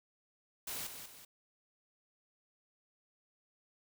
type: noise with echo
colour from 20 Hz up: white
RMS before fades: -41 dBFS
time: 0.67-0.87 s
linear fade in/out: 5 ms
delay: 190 ms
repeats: 2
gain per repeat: -7 dB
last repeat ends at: 1.25 s
effects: none